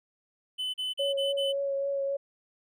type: tone bursts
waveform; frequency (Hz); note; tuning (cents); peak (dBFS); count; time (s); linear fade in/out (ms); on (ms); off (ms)
triangle; 3021; F#7; +35; -28; 5; 0.58-1.528; 20; 160; 37
type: tone with vibrato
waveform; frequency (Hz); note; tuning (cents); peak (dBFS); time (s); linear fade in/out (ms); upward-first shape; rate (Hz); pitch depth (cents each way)
sine; 554.4; C#5; 0; -27; 0.99-2.17; 10; triangle; 3.6; 18
effects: none